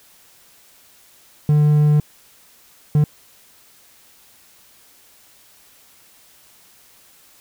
triangle tone bursts at uneven times, 149.4 Hz, D3, 30 cents sharp, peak -9 dBFS, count 2, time 1.49-2 / 2.95-3.04 s, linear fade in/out 2 ms, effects white hiss -51 dBFS RMS until 7.4 s

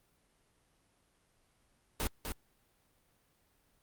pink noise with echo, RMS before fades -33 dBFS, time 2-2.07 s, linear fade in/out 0 ms, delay 250 ms, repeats 1, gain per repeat -5 dB, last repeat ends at 2.32 s, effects pink hiss -72 dBFS RMS until 3.82 s + Opus 32 kbps

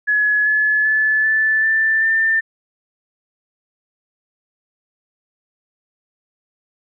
sine tone with pitch steps, 1695 / 1713.7 / 1732.6 / 1751.7 / 1771.1 / 1790.6 Hz, G#6 / A6 / A6 / A6 / A6 / A6, +35 / -46 / -27 / -8 / +11 / +30 cents, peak -13 dBFS, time 0.07-2.41 s, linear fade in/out 20 ms, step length 390 ms, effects none

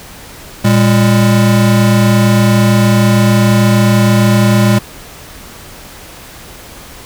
square tone pair together, 115.5 / 202.1 Hz, A#2 / G#3, -16 / -47 cents, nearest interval minor seventh, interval 969 cents, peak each -10 dBFS, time 0.64-4.79 s, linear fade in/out 10 ms, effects pink hiss -33 dBFS RMS until 7.05 s

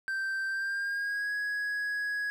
triangle tone with pitch glide, 1564 to 1666.6 Hz, G6 to G#6, -4 to +6 cents, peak -28 dBFS, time 0.08-2.3 s, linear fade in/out 0 ms, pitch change +110 cents, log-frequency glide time 0.48-1.33 s, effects none

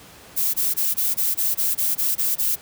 violet noise bursts, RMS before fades -21 dBFS, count 11, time 0.36-2.56 s, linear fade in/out 20 ms, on 180 ms, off 22 ms, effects pink hiss -45 dBFS RMS until 2.61 s + high-pass 80 Hz 12 dB/octave

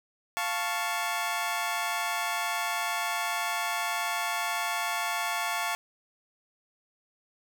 20% pulse chord, F augmented, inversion none, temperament equal, 698.5 / 880 / 1108.7 Hz, F5 / A5 / C#6, 0 / 0 / 0 cents, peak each -28 dBFS, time 0.37-5.75 s, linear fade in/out 0 ms, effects 10-bit

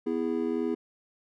triangle chord, E major, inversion second, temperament just, 247.2 / 329.6 / 412 Hz, B3 / E4 / G#4, +2 / 0 / -14 cents, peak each -29 dBFS, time 0.06-0.75 s, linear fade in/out 10 ms, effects none

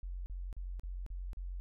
sine tone bursts, 45.11 Hz, F#1, 43 cents flat, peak -38 dBFS, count 6, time 0.03-1.6 s, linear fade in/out 0 ms, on 230 ms, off 38 ms, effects none

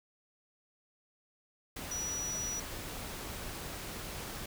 sine tone in noise, 5850 Hz, F#8, 21 cents flat, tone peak -35 dBFS, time 1.91-2.6 s, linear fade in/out 5 ms, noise pink, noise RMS -42 dBFS, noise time 1.76-4.46 s, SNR +4 dB, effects none

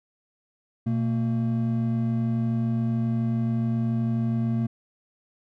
triangle tone pair together, 120.7 / 227.9 Hz, B2 / A#3, -39 / -39 cents, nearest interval major seventh, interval 1100 cents, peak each -23 dBFS, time 0.86-4.67 s, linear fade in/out 10 ms, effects none

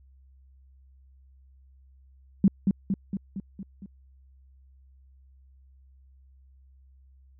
sine tone with echo, 194.9 Hz, G3, 10 cents flat, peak -14 dBFS, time 2.44-2.48 s, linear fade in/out 2 ms, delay 230 ms, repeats 6, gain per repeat -4 dB, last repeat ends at 3.86 s, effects added 66 Hz sine -53 dBFS peak until 7.39 s

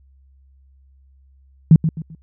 sine tone with echo, 160 Hz, D#3, 49 cents sharp, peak -4 dBFS, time 1.71-1.76 s, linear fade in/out 2 ms, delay 130 ms, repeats 3, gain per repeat -10 dB, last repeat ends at 2.15 s, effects added 67 Hz sine -49 dBFS peak until 2.22 s

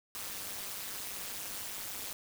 white noise with amplitude modulation, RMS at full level -37 dBFS, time 0.15-2.13 s, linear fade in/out 0 ms, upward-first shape sine, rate 203 Hz, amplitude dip 95%, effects none

